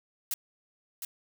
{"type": "noise with echo", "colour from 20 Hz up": "blue", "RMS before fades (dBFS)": -31, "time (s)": [0.31, 0.34], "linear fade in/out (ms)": 2, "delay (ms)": 710, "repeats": 1, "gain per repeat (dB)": -6, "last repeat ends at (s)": 1.05, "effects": []}